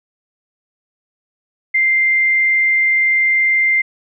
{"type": "tone", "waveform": "sine", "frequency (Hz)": 2093, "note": "C7", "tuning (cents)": 0, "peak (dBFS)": -11, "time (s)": [1.74, 3.82], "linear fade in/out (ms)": 10, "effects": []}